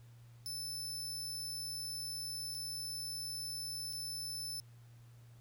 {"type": "tone with dropouts", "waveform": "sawtooth", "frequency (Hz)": 5274, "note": "E8", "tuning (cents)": 0, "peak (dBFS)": -37, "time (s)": [0.46, 4.6], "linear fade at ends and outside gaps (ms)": 0, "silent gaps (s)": [[2.543, 2.548], [3.927, 3.932]], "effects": ["added 118 Hz sine -55 dBFS peak until 5.4 s", "pink hiss -69 dBFS RMS until 5.4 s"]}